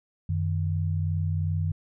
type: tone pair together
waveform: sine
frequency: 92.1 / 154.8 Hz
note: F#2 / D#3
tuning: -7 / -9 cents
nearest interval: major sixth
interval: 898 cents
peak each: -25 / -29 dBFS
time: 0.29-1.72 s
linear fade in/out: 5 ms
effects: none